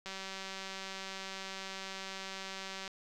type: click train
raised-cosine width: 0.2 ms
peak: -25 dBFS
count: 542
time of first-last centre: 0.06-2.878 s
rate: 192 Hz
effects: none